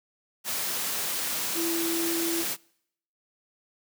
sine tone in noise, 334.4 Hz, E4, 25 cents sharp, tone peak -27 dBFS, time 1.54-2.45 s, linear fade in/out 50 ms, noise white, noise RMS -30 dBFS, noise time 0.44-2.57 s, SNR 0 dB, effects noise-tail reverb RT60 0.7 s tail -25 dB re dry + high-pass 150 Hz 12 dB/octave

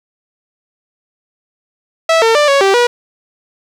sawtooth tone with pitch steps, 654 / 452.6 / 591 / 556 / 390.1 / 483.3 Hz, E5 / A4 / D5 / C#5 / G4 / B4, -14 / +49 / +11 / +5 / -8 / -38 cents, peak -4 dBFS, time 2.09-2.87 s, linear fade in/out 5 ms, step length 130 ms, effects low-pass 6000 Hz 12 dB/octave + 7-bit

